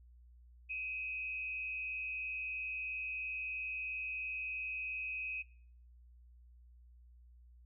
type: tone with frequency modulation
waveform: sine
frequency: 2529 Hz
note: D#7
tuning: 28 cents sharp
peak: -37 dBFS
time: 0.69-5.43 s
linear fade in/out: 20 ms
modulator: 123 Hz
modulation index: 0.56
effects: noise-tail reverb RT60 0.6 s tail -23 dB re dry + added 60 Hz sine -57 dBFS peak until 7.65 s